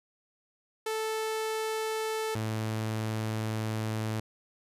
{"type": "tone pair in turn", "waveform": "sawtooth", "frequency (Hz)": [439.1, 109.78], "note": ["A4", "A2"], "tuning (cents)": [-4, -3], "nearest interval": "2 octaves", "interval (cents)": 2399, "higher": "first", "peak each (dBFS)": -26, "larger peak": "neither", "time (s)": [[0.86, 2.35], [2.35, 4.2]], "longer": "second", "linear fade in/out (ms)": 5, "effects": ["resampled to 32000 Hz"]}